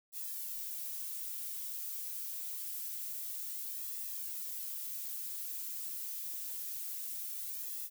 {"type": "noise with flanger", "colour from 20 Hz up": "violet", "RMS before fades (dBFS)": -41, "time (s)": [0.12, 7.9], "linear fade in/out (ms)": 50, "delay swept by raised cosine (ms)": [1.3, 5.7], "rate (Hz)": 0.26, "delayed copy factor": -0.65, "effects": []}